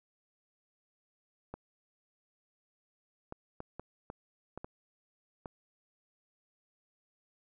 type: clicks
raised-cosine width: 1 ms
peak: -27 dBFS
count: 8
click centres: 1.54 / 3.324 / 3.604 / 3.796 / 4.101 / 4.576 / 4.645 / 5.458 s
effects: none